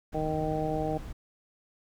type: noise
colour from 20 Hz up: brown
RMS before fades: -40 dBFS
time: 0.12-1.13 s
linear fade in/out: 10 ms
type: harmonic tone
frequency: 155.56 Hz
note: D#3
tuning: in tune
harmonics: 1 / 2 / 3 / 4 / 5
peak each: -34 / -34 / -34 / -34 / -34 dBFS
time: 0.14-0.98 s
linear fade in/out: 10 ms
effects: none